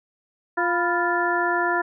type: harmonic tone with a mistuned harmonic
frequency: 349.2 Hz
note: F4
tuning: in tune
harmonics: 1 / 2 / 3 / 4 / 5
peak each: -26 / -26 / -26 / -26 / -26 dBFS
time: 0.57-1.82 s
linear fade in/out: 10 ms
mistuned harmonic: 3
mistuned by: -93 cents
effects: none